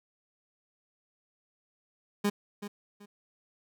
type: tone with echo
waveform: 30% pulse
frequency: 204.4 Hz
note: G#3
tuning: 27 cents flat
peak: -22 dBFS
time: 2.24-2.3 s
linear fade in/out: 10 ms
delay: 380 ms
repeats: 2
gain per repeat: -12 dB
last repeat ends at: 3.06 s
effects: none